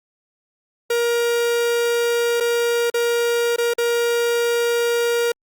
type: tone with dropouts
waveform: 45% pulse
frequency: 472.2 Hz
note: A#4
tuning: 22 cents sharp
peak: -17 dBFS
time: 0.9-5.32 s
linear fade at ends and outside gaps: 5 ms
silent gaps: 2.402-2.406 / 2.901-2.941 / 3.562-3.582 / 3.737-3.782 s
effects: Opus 48 kbps